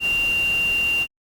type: tone in noise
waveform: sine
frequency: 2775 Hz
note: F7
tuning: 12 cents flat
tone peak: -18 dBFS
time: 0-1.07 s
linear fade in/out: 50 ms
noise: pink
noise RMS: -35 dBFS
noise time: 0-1.07 s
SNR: +14 dB
effects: Opus 48 kbps